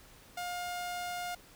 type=tone; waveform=sawtooth; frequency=710 Hz; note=F5; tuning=28 cents sharp; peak=-32 dBFS; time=0.37-1.35 s; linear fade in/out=5 ms; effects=pink hiss -57 dBFS RMS until 1.55 s